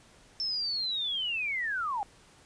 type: linear sweep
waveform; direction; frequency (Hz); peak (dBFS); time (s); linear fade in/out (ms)
sine; down; 5360 to 772; -29; 0.4-2.03; 0
effects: pink hiss -58 dBFS RMS until 2.45 s + resampled to 22050 Hz